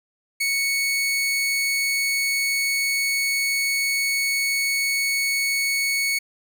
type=tone; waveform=sawtooth; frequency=2217 Hz; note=C#7; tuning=in tune; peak=-17 dBFS; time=0.4-6.19 s; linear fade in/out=10 ms; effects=none